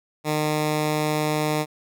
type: tone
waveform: 10% pulse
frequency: 152.4 Hz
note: D#3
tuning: 36 cents flat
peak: -13 dBFS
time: 0.24-1.66 s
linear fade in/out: 50 ms
effects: none